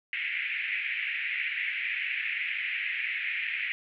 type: band-pass noise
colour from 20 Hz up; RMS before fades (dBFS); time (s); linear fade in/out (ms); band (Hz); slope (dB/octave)
white; -32; 0.13-3.72; 0; 1900 to 2500; 48
effects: none